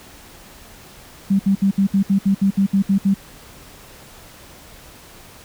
sine tone bursts, 196 Hz, G3, in tune, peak -12 dBFS, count 12, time 1.3-3.143 s, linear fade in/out 10 ms, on 94 ms, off 65 ms, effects pink hiss -43 dBFS RMS until 5.44 s

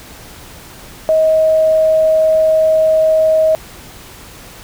sine tone, 633 Hz, D#5, 30 cents sharp, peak -8 dBFS, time 1.09-3.55 s, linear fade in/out 0 ms, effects pink hiss -36 dBFS RMS until 4.63 s

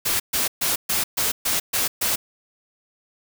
white noise bursts, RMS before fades -22 dBFS, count 8, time 0.05-2.16 s, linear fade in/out 10 ms, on 150 ms, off 130 ms, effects none

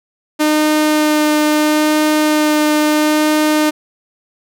sawtooth tone with vibrato, 304.1 Hz, D#4, 40 cents flat, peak -7 dBFS, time 0.39-3.71 s, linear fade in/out 20 ms, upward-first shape sine, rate 0.75 Hz, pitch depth 10 cents each way, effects none

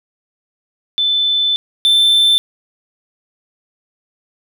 sine / triangle tone pair in turn, 3520 / 3544 Hz, A7 / A7, 0 / +12 cents, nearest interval unison, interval 12 cents, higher second, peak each -12 / -7 dBFS, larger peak second, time 0.98-1.56 / 1.85-2.38 s, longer first, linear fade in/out 0 ms, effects none

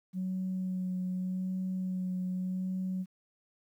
sine tone with vibrato, 185 Hz, F#3, in tune, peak -30 dBFS, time 0.13-3.06 s, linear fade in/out 50 ms, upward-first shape sine, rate 0.84 Hz, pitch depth 15 cents each way, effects tanh soft clip ceiling -27 dBFS + 11-bit

